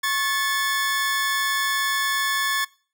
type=tone pair together; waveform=sawtooth; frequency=1094 / 1736.6 Hz; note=C#6 / A6; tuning=-23 / -23 cents; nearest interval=minor sixth; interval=800 cents; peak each=-23 / -19 dBFS; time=0.03-2.65 s; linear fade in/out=10 ms; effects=noise-tail reverb RT60 0.4 s tail -21 dB re dry